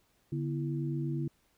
sine tone cluster, 143.9 / 244.4 / 332.7 Hz, D3 / B3 / E4, -35 / -18 / +16 cents, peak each -32 / -40 / -37 dBFS, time 0.32-1.28 s, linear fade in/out 5 ms, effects pink hiss -71 dBFS RMS until 1.57 s

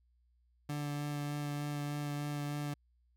30% pulse tone with vibrato, 146 Hz, D3, 10 cents flat, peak -33 dBFS, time 0.69-2.74 s, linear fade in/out 5 ms, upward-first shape sine, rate 3.3 Hz, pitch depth 11 cents each way, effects added 60 Hz sine -68 dBFS peak until 3.16 s

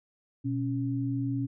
sine tone pair together, 122.4 / 276.2 Hz, B2 / C#4, -15 / -6 cents, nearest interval octave + major second, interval 1409 cents, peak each -30 / -30 dBFS, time 0.44-1.47 s, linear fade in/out 20 ms, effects none

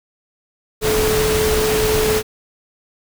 sine tone in noise, 432.4 Hz, A4, 30 cents flat, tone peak -16 dBFS, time 0.81-2.23 s, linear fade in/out 50 ms, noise pink, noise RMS -20 dBFS, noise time 0.81-2.23 s, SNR +1 dB, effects none

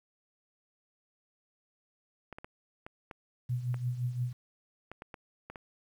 clicks, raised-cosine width 0.5 ms, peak -28 dBFS, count 11, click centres 2.327 / 2.385 / 2.445 / 2.865 / 3.112 / 3.743 / 4.916 / 5.021 / 5.142 / 5.5 / 5.558 s
sine tone with tremolo, 123.47 Hz, B2, in tune, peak -27 dBFS, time 3.49-4.33 s, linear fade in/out 10 ms, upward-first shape triangle, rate 5.8 Hz, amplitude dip 75%
effects 10-bit

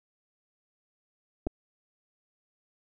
clicks, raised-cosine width 2 ms, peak -18 dBFS, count 2, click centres 1.468 / 1.471 s, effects none

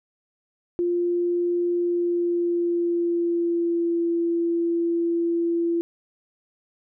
sine tone with pitch glide, 349.2 to 338.7 Hz, F4 to E4, 0 to +47 cents, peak -20 dBFS, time 0.79-5.81 s, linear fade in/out 0 ms, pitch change -53 cents, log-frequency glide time 1.72-4.06 s, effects none

